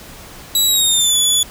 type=tone with pitch glide; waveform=20% pulse; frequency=3900 to 3435 Hz; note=B7 to A7; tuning=-23 to -42 cents; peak=-6 dBFS; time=0.55-1.43 s; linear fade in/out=2 ms; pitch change=-219 cents; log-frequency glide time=0.66-1.17 s; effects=pink hiss -37 dBFS RMS until 1.5 s